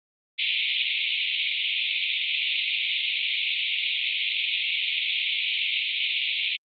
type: band-pass noise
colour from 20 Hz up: pink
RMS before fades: -26 dBFS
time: 0.38-6.57 s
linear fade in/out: 20 ms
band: 2200 to 3800 Hz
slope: 96 dB/octave
effects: Opus 24 kbps